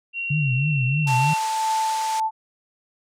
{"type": "tone with pitch glide", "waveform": "sine", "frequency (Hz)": [2746, 2719], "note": ["F7", "F7"], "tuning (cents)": [-30, -47], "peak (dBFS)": -25, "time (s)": [0.13, 1.39], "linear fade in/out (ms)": 50, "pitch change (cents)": -17, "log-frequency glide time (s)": [0.41, 0.7]}
{"type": "tone with vibrato", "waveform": "sine", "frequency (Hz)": 138.59, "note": "C#3", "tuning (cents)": 0, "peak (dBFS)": -19, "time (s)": [0.3, 1.34], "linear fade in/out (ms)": 10, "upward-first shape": "triangle", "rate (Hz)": 3.2, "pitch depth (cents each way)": 220}
{"type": "tone with tremolo", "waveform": "sine", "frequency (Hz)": 880, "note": "A5", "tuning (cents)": 0, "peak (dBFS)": -19, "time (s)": [1.06, 2.31], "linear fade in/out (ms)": 50, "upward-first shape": "sine", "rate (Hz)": 1.8, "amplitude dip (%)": 30}
{"type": "band-pass noise", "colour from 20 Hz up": "white", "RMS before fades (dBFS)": -34, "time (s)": [1.07, 2.2], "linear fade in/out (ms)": 2, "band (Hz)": [540, 8600], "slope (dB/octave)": 24}
{"effects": []}